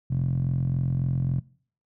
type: tone with band-pass filter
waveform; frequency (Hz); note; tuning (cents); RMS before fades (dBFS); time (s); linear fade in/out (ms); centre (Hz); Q
10% pulse; 43.65; F1; 0; -25; 0.1-1.4; 10; 130; 4.5
effects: noise-tail reverb RT60 0.5 s tail -23 dB re dry